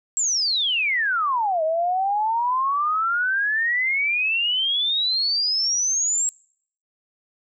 sine exponential two-way sweep, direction down then up, 7680 to 623 to 7680 Hz, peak -19 dBFS, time 0.17-6.29 s, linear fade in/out 0 ms, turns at 1.63 s, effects noise-tail reverb RT60 0.6 s tail -25 dB re dry

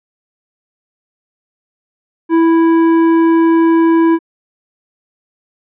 triangle tone with tanh clipping, 329.6 Hz, E4, in tune, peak -9 dBFS, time 2.29-4.19 s, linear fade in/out 50 ms, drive 17 dB, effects low-pass 2000 Hz 12 dB/octave

